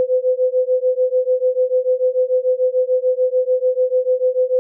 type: beating tone pair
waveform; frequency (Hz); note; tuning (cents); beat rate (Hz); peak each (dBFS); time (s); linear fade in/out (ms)
sine; 505 / 511.8; B4 / C5; +39 / -38; 6.8; -17; 0-4.59; 0
effects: none